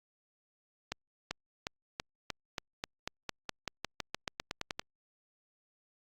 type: accelerating click train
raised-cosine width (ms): 0.2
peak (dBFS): -17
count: 20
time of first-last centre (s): 0.92-4.795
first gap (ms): 390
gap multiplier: 0.92
effects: Opus 48 kbps